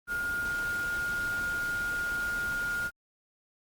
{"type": "tone in noise", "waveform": "sine", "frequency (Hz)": 1421, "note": "F6", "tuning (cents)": 30, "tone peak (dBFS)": -29, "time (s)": [0.07, 2.91], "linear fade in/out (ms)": 50, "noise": "pink", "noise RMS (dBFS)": -42, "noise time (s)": [0.07, 2.91], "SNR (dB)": 10, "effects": ["Opus 32 kbps"]}